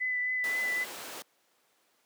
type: tone with vibrato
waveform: sine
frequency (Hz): 2000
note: B6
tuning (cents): +21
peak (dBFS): -28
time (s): 0-0.85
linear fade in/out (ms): 20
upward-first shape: triangle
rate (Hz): 3.8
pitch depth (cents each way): 18
type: noise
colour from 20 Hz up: pink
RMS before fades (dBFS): -40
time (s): 0.44-1.22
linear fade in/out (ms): 0
effects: pink hiss -69 dBFS RMS until 2.05 s + high-pass 400 Hz 12 dB/octave